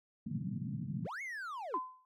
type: band-pass noise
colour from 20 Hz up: pink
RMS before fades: -39 dBFS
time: 0.26-1.07 s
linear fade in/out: 5 ms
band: 120 to 230 Hz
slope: 48 dB/octave
type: linear two-way sweep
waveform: triangle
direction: up then down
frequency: 240.7 to 2227 to 240.7 Hz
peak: -38 dBFS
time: 1.04-1.79 s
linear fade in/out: 20 ms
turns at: 1.22 s
type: tone with exponential decay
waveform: sine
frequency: 1022 Hz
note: C6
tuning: 41 cents flat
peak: -29 dBFS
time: 1.74-2.05 s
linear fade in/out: 1 ms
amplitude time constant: 67 ms
effects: none